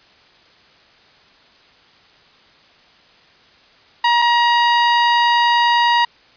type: tone pair in turn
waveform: sawtooth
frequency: 950 / 950 Hz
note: A#5 / A#5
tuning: +33 / +33 cents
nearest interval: unison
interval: 0 cents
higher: neither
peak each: -8 dBFS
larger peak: neither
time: 4.04-4.22 / 4.22-6.05 s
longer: second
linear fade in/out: 5 ms
effects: white hiss -50 dBFS RMS until 6.36 s + resampled to 11025 Hz